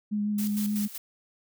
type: tone with vibrato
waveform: sine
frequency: 208.1 Hz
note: G#3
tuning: 4 cents sharp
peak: -25 dBFS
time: 0.11-0.88 s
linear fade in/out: 20 ms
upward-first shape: sine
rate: 6.7 Hz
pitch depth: 17 cents each way
type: noise with tremolo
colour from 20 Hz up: blue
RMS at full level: -36 dBFS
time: 0.38-0.98 s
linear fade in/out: 5 ms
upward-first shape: square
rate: 5.3 Hz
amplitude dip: 65%
effects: none